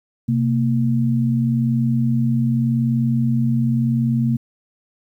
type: tone pair together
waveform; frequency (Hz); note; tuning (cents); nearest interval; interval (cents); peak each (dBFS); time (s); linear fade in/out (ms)
sine; 129.1 / 229.9; C3 / A#3; -23 / -24; minor seventh; 999; -18; 0.28-4.37; 10
effects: 9-bit